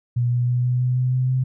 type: tone with pitch steps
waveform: sine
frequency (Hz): 121.1 / 122.22 / 123.36 / 124.5 / 125.66 / 126.83 / 128 / 129.19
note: B2 / B2 / B2 / B2 / B2 / B2 / C3 / C3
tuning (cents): -34 / -18 / -2 / +14 / +30 / +46 / -38 / -22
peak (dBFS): -17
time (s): 0.16-1.44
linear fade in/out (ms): 10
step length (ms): 160
effects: none

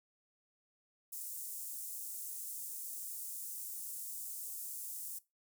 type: high-pass noise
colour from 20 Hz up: pink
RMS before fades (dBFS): -44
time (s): 1.12-5.19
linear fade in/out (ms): 10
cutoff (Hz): 8100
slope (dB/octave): 24
effects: noise-tail reverb RT60 0.2 s tail -18 dB re dry

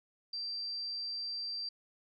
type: tone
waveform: sine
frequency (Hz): 4699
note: D8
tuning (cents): 0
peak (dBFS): -36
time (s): 0.33-1.69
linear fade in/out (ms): 5
effects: none

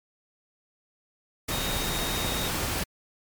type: tone in noise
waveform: sine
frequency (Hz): 3729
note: A#7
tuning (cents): 0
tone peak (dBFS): -34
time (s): 1.51-2.49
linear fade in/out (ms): 10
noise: pink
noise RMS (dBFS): -29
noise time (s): 1.48-2.84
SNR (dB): -8
effects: MP3 96 kbps

